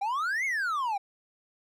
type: exponential two-way sweep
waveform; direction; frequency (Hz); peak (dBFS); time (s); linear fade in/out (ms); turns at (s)
triangle; up then down; 767 to 2217 to 767; -25; 0.01-0.98; 10; 0.45
effects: none